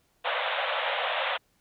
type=band-pass noise; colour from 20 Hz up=pink; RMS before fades=-29 dBFS; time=0.24-1.38 s; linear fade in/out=20 ms; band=500 to 3700 Hz; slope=96 dB/octave; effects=pink hiss -69 dBFS RMS until 1.6 s